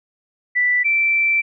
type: tone pair in turn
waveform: sine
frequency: 1975 / 2337 Hz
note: B6 / D7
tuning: 0 / -9 cents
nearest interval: minor third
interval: 291 cents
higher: second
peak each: -14 / -14 dBFS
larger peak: neither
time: 0.55-0.84 / 0.84-1.42 s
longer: second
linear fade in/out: 20 ms
effects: none